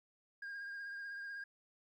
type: tone with vibrato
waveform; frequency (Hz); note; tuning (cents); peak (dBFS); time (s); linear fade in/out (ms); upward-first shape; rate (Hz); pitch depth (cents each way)
sine; 1616; G#6; -48; -40; 0.42-1.44; 5; triangle; 16; 30
effects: tanh soft clip ceiling -42 dBFS + 13-bit